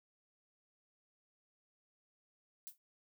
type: noise with exponential decay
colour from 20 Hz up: violet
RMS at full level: -43 dBFS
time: 2.67-2.78 s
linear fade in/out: 0 ms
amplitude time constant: 22 ms
effects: none